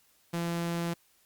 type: tone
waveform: sawtooth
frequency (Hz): 170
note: F3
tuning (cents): -46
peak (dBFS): -26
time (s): 0.33-0.94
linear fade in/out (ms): 10
effects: white hiss -66 dBFS RMS until 1.25 s + Opus 48 kbps